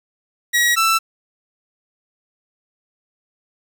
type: tone pair in turn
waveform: sawtooth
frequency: 1910 / 1330.1 Hz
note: A#6 / E6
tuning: +42 / +15 cents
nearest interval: tritone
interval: 627 cents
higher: first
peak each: -10 dBFS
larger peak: neither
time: 0.53-0.76 / 0.76-0.99 s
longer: neither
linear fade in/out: 20 ms
effects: 8-bit